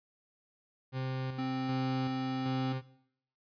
40% pulse tone with tremolo, 130.81 Hz, C3, in tune, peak -32 dBFS, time 0.92-2.82 s, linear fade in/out 50 ms, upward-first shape square, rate 1.3 Hz, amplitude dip 45%
square tone, 261.6 Hz, C4, in tune, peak -34 dBFS, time 1.38-2.73 s, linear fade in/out 10 ms
effects noise-tail reverb RT60 0.7 s tail -19 dB re dry + resampled to 11025 Hz

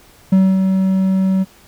triangle tone with ADSR envelope, 190 Hz, F#3, 46 cents sharp, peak -5 dBFS, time 0.32-1.45 s, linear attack 7 ms, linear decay 240 ms, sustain -5 dB, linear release 30 ms, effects pink hiss -47 dBFS RMS until 1.67 s

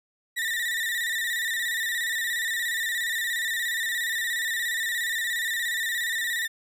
35% pulse tone with vibrato, 1864.7 Hz, A#6, in tune, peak -24 dBFS, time 0.36-6.48 s, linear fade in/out 20 ms, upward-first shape square, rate 17 Hz, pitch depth 60 cents each way, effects none

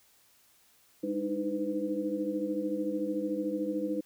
sine tone cluster, 202.9 / 302.1 / 315.6 / 503 Hz, G#3 / D4 / D#4 / B4, -40 / +49 / +25 / +32 cents, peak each -38 / -34 / -34 / -35 dBFS, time 1.03-4.01 s, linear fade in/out 10 ms, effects white hiss -64 dBFS RMS until 4.05 s

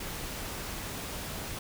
pink noise, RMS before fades -38 dBFS, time 0-1.59 s, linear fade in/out 5 ms, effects none

